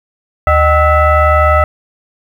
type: tone with frequency modulation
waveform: sine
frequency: 612 Hz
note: D#5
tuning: 29 cents flat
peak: -6 dBFS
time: 0.47-1.64 s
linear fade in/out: 2 ms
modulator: 688 Hz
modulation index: 1.5
effects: 7-bit